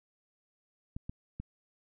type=clicks; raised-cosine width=5 ms; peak=-26 dBFS; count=3; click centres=0.965 / 1.095 / 1.4 s; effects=none